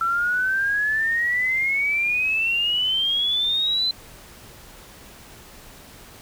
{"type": "exponential sweep", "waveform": "sine", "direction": "up", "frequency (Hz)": [1337, 4076], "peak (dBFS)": -19, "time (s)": [0.01, 3.91], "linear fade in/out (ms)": 2, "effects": ["pink hiss -45 dBFS RMS until 6.21 s"]}